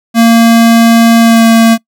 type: tone with pitch glide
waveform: square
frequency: 230 to 227.4 Hz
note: A#3 to A#3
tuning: -23 to -43 cents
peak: -3 dBFS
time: 0.14-1.78 s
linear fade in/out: 50 ms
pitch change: -20 cents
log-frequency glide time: 1.2-1.45 s
effects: noise-tail reverb RT60 0.1 s tail -23 dB re dry